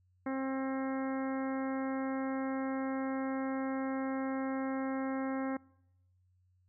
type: harmonic tone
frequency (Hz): 266.4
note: C4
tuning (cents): +31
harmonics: 1 / 2 / 3 / 4 / 5 / 6 / 7 / 8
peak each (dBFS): -34 / -40 / -44 / -46 / -48 / -50 / -51 / -52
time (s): 0.26-5.57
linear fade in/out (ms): 5
effects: noise-tail reverb RT60 0.9 s tail -25 dB re dry + added 91 Hz sine -67 dBFS peak until 6.68 s